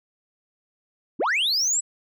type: linear sweep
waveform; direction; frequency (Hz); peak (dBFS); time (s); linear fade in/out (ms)
sine; up; 171.7 to 7960; -17; 1.19-1.81; 20
effects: tanh soft clip ceiling -19 dBFS